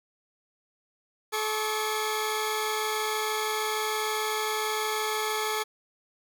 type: tone cluster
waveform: 15% pulse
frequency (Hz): 431.1 / 1091 / 1170 / 3299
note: A4 / C#6 / D6 / G#7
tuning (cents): -35 / -28 / -7 / -12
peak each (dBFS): -22 / -30 / -31 / -30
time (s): 1.32-5.64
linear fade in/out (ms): 20
effects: none